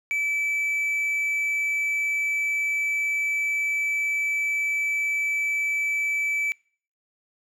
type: tone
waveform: triangle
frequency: 2309 Hz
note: D7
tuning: 30 cents flat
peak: -21 dBFS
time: 0.11-6.52 s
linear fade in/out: 0 ms
effects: noise-tail reverb RT60 0.5 s tail -25 dB re dry